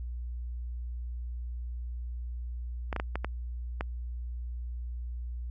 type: clicks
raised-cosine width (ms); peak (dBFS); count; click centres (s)
0.5; -17; 6; 2.928 / 2.963 / 2.999 / 3.156 / 3.246 / 3.809
effects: added 60 Hz sine -34 dBFS peak until 5.5 s